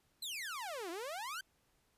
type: exponential two-way sweep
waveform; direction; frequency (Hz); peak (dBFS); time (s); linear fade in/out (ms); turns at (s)
sawtooth; down then up; 4212 to 323.7 to 1592; -37; 0.22-1.41; 5; 0.9
effects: pink hiss -75 dBFS RMS until 1.97 s + resampled to 32000 Hz